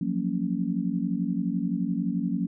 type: chord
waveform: sine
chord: Gb major seventh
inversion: third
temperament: just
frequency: 173.43 / 185 / 231.2 / 277.5 Hz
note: F3 / Gb3 / Bb3 / Db4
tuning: -12 / 0 / -14 / +2 cents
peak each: -31 / -29 / -30 / -31 dBFS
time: 0.01-2.47 s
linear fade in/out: 5 ms
effects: none